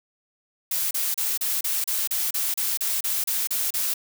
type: noise bursts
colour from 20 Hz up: blue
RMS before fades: -25 dBFS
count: 14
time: 0.71-3.939 s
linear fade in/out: 5 ms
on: 200 ms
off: 33 ms
effects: none